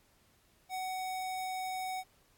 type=tone; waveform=square; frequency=748 Hz; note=F#5; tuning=19 cents sharp; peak=-36 dBFS; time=0.69-2.04 s; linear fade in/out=50 ms; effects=pink hiss -68 dBFS RMS until 2.37 s + AAC 64 kbps